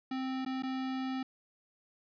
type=tone with dropouts; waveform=square; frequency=261.6 Hz; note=C4; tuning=in tune; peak=-34 dBFS; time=0.11-1.23 s; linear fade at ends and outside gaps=5 ms; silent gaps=0.45-0.461 / 0.624-0.633 s; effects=resampled to 11025 Hz